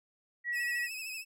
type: tone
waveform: sine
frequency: 1924 Hz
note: B6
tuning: 46 cents flat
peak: -31 dBFS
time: 0.44-0.89 s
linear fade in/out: 50 ms
type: tone with vibrato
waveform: sawtooth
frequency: 2577 Hz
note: E7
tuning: 40 cents flat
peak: -35 dBFS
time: 0.52-1.25 s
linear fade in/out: 50 ms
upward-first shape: sine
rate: 13 Hz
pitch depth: 53 cents each way
effects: none